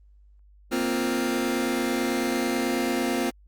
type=chord; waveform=sawtooth; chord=Bb suspended second; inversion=none; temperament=just; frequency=233.1 / 262.2 / 349.6 Hz; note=Bb3 / C4 / F4; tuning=0 / +4 / +2 cents; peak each=-25 / -23 / -24 dBFS; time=0.71-3.31 s; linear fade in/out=20 ms; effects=added 50 Hz sine -51 dBFS peak until 3.47 s + Opus 24 kbps